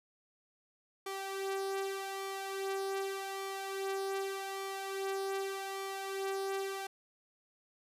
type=tone with flanger; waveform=sawtooth; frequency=389.1 Hz; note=G4; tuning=13 cents flat; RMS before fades=-38 dBFS; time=1.06-6.87 s; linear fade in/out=5 ms; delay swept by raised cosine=0.89 to 2.79 ms; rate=0.84 Hz; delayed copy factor=+0.55; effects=resampled to 32000 Hz